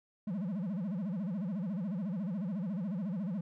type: tone with vibrato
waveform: triangle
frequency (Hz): 190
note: F#3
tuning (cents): +46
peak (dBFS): -31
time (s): 0.27-3.41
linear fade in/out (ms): 5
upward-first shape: sine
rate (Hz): 14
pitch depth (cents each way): 240
effects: none